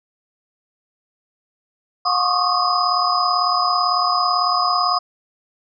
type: tone cluster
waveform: sine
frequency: 718 / 1079 / 1117 / 1241 / 4995 Hz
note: F5 / C#6 / C#6 / D#6 / D#8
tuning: +48 / -47 / +13 / -5 / +6 cents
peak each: -22 dBFS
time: 2.05-4.99 s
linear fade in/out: 10 ms
effects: none